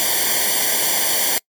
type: noise with comb filter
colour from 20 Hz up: white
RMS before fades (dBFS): -18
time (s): 0-1.38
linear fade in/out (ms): 0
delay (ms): 0.76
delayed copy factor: -0.9
effects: noise-tail reverb RT60 0.1 s tail -26 dB re dry + MP3 96 kbps